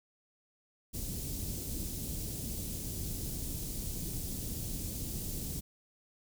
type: band-stop noise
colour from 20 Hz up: pink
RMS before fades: -38 dBFS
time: 0.93-5.61 s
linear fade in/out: 20 ms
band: 260 to 6800 Hz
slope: 12 dB/octave
effects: none